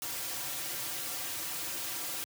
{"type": "noise with comb filter", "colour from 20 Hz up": "white", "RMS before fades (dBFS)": -37, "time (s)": [0.02, 2.24], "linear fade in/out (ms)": 0, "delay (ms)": 4.7, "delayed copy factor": -1, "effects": ["high-pass 100 Hz 12 dB/octave"]}